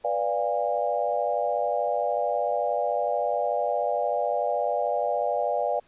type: chord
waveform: sine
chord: B diminished seventh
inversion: none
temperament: equal with one note detuned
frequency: 493.9 / 587.3 / 698.5 / 814.9 Hz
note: B4 / D5 / F5 / Ab5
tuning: 0 / 0 / 0 / -33 cents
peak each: -30 / -27 / -28 / -30 dBFS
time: 0.04-5.8 s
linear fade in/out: 10 ms
effects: pink hiss -61 dBFS RMS until 5.87 s + resampled to 8000 Hz